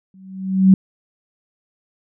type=tone with exponential growth; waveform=sine; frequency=190 Hz; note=F#3; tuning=46 cents sharp; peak=-4 dBFS; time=0.14-0.74 s; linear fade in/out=2 ms; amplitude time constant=130 ms; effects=none